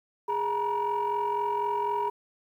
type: tone cluster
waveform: sine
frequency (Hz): 413.4 / 915 / 959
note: G#4 / A#5 / A#5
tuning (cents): -8 / -32 / +49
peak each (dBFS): -30 / -32 / -26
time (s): 0.28-2.1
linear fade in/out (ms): 10
effects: tanh soft clip ceiling -21 dBFS + 10-bit